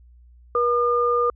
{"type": "tone pair together", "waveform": "sine", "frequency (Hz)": [480.2, 1210], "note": ["B4", "D#6"], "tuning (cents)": [-49, -49], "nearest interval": "octave + major third", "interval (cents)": 1600, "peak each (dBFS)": -20, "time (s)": [0.55, 1.3], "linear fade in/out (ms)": 2, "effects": ["added 60 Hz sine -47 dBFS peak until 1.35 s"]}